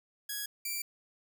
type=tone pair in turn; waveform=5% pulse; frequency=1663 / 2342 Hz; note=G#6 / D7; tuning=+2 / -5 cents; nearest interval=tritone; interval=593 cents; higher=second; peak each=-24 dBFS; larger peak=neither; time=0.29-0.46 / 0.65-0.82 s; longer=neither; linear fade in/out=5 ms; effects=none

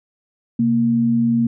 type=tone pair together; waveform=sine; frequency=130.13 / 232.8 Hz; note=C3 / A#3; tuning=-9 / -2 cents; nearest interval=minor seventh; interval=1007 cents; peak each=-24 / -14 dBFS; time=0.59-1.47 s; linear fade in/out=5 ms; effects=none

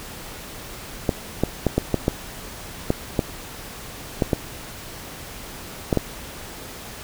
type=clicks; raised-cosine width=2 ms; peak=-4 dBFS; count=12; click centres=1.092 / 1.436 / 1.667 / 1.78 / 1.943 / 2.081 / 2.904 / 3.192 / 4.222 / 4.332 / 5.928 / 5.973 s; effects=pink hiss -37 dBFS RMS until 7.03 s

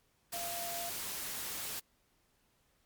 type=tone in noise; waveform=sine; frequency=690 Hz; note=F5; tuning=21 cents flat; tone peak=-41 dBFS; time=0.33-0.9 s; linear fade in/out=10 ms; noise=white; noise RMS=-40 dBFS; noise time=0.32-1.8 s; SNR=-4 dB; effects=pink hiss -73 dBFS RMS until 2.85 s + MP3 96 kbps

